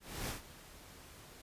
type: noise with ADSR envelope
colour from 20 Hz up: pink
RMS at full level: -39 dBFS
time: 0-1.42 s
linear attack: 280 ms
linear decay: 130 ms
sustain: -16 dB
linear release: 11 ms
effects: resampled to 32000 Hz